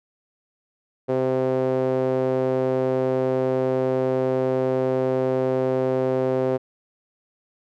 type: tone with band-pass filter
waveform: sawtooth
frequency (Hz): 130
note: C3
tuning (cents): -11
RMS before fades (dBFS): -22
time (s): 1.08-6.58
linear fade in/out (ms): 20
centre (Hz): 470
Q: 2.8
effects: none